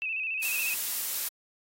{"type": "tone with vibrato", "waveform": "sine", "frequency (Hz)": 2593, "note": "E7", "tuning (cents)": -29, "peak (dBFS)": -29, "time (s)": [0.02, 0.74], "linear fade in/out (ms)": 0, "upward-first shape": "square", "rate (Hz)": 14, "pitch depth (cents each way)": 47}
{"type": "noise", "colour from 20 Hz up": "blue", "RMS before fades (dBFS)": -31, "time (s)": [0.42, 1.29], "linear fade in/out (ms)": 10}
{"effects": ["AAC 48 kbps"]}